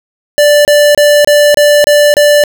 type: tone bursts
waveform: square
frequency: 587.3 Hz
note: D5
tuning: in tune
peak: -4 dBFS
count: 7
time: 0.38-2.438 s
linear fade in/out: 0 ms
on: 270 ms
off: 28 ms
effects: none